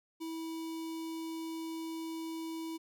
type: tone with notch filter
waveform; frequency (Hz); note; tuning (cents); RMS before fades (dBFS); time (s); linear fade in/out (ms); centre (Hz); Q
square; 325.3; E4; -23; -40; 0.2-2.78; 20; 1600; 1.6
effects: none